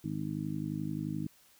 harmonic tone, 51.5 Hz, G#1, 14 cents flat, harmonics 2 / 3 / 4 / 5 / 6, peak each -45 / -37 / -40 / -40 / -39 dBFS, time 0.04-1.27 s, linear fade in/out 5 ms, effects white hiss -63 dBFS RMS until 1.59 s

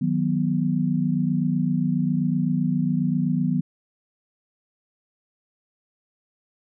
sine tone cluster, 157 / 184.6 / 245.7 Hz, D#3 / F#3 / B3, +16 / -4 / -9 cents, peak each -24 dBFS, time 0.01-3.61 s, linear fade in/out 10 ms, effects none

